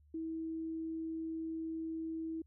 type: tone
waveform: sine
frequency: 323.5 Hz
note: E4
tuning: 32 cents flat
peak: -37 dBFS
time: 0.14-2.42 s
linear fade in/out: 5 ms
effects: added 74 Hz sine -62 dBFS peak until 2.46 s